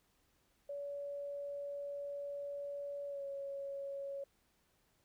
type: tone with pitch glide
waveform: sine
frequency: 569 to 555.7 Hz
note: C#5 to C#5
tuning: +45 to +4 cents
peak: -40 dBFS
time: 0.69-4.24 s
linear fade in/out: 5 ms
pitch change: -41 cents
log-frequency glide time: 3.07-3.24 s
effects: pink hiss -75 dBFS RMS until 5.04 s